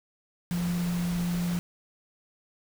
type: tone in noise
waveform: sine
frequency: 174.61 Hz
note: F3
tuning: in tune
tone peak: -26 dBFS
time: 0.51-1.59 s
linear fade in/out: 0 ms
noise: pink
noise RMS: -39 dBFS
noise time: 0.51-1.59 s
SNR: +10 dB
effects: none